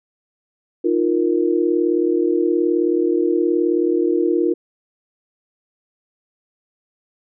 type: chord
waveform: sine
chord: Eb suspended second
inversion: none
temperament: just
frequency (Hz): 311.1 / 350 / 466.7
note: Eb4 / F4 / Bb4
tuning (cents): 0 / +4 / +2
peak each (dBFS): -20 / -17 / -22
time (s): 0.84-4.54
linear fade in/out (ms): 10
effects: none